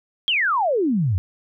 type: exponential sweep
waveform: sine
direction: down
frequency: 3322 to 83.7 Hz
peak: -17 dBFS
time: 0.28-1.18 s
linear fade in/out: 0 ms
effects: none